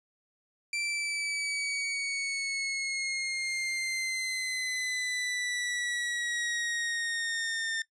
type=exponential sweep; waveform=sawtooth; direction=down; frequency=2349 to 1804 Hz; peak=-27 dBFS; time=0.73-7.82 s; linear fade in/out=2 ms; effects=noise-tail reverb RT60 0.1 s tail -19 dB re dry + resampled to 22050 Hz